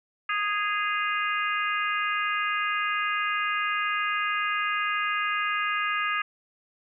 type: harmonic tone with a mistuned harmonic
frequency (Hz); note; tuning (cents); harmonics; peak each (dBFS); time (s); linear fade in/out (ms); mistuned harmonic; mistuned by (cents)
413.7; G#4; -7; 3 / 4 / 5 / 6 / 7; -28 / -30 / -32 / -34 / -35; 0.29-6.22; 5; 7; -61
effects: none